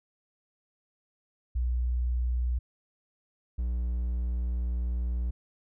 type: tone pair in turn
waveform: sine / triangle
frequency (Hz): 61 / 60.23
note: B1 / B1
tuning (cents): -21 / -43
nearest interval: unison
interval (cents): 22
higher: first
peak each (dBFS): -25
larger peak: neither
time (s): 1.55-2.59 / 3.58-5.31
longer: second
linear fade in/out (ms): 10
effects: none